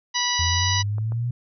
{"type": "harmonic tone", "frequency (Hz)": 979, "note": "B5", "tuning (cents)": -15, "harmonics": [1, 2, 3, 4, 5, 6], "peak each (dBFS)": [-28, -28, -28, -28, -28, -28], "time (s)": [0.14, 0.83], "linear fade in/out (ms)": 20}
{"type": "exponential sweep", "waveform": "sine", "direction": "up", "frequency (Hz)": [83.4, 123.1], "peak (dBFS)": -22, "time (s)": [0.39, 1.31], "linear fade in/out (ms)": 5}
{"type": "clicks", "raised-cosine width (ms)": 1, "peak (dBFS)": -26, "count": 2, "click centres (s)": [0.983, 1.121]}
{"effects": []}